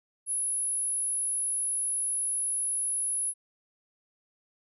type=tone; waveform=sine; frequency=10548 Hz; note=E9; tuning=in tune; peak=-27 dBFS; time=0.26-3.34 s; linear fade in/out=50 ms; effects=none